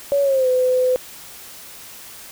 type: tone with pitch glide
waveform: sine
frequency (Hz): 563 to 507.4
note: C#5 to B4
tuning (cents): +27 to +47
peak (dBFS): -14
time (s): 0.12-0.96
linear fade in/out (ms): 0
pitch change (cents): -180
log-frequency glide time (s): 0.22-0.48
effects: white hiss -39 dBFS RMS until 2.31 s